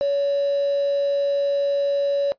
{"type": "tone with quantisation", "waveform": "sine", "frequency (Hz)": 564, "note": "C#5", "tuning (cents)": 30, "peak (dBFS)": -18, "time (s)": [0.01, 2.32], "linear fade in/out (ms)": 0, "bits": 5, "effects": ["noise-tail reverb RT60 0.1 s tail -17 dB re dry", "resampled to 11025 Hz"]}